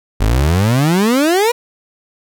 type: exponential sweep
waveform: 30% pulse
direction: up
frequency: 47.97 to 493.9 Hz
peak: -8 dBFS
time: 0.2-1.52 s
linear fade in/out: 10 ms
effects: none